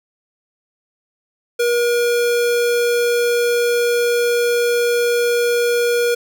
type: tone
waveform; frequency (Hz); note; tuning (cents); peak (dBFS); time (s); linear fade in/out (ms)
square; 478; A#4; +43; -15; 1.59-6.15; 10
effects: none